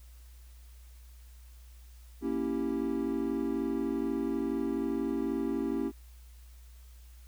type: chord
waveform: triangle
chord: A# diminished seventh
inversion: none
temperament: equal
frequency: 233.1 / 277.2 / 329.6 / 392 Hz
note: A#3 / C#4 / E4 / G4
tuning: 0 / 0 / 0 / 0 cents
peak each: -34 / -31 / -33 / -34 dBFS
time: 2.21-5.92 s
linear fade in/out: 50 ms
effects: added 60 Hz sine -49 dBFS peak until 7.27 s + white hiss -63 dBFS RMS until 7.27 s